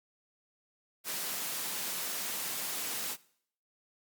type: high-pass noise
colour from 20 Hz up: white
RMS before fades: -36 dBFS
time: 1.04-3.17 s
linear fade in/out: 50 ms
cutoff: 150 Hz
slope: 24 dB/octave
effects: noise-tail reverb RT60 0.6 s tail -20 dB re dry + Opus 48 kbps